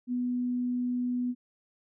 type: tone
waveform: sine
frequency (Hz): 246.9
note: B3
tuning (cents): 0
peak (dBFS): -27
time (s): 0.07-1.35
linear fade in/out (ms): 50
effects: none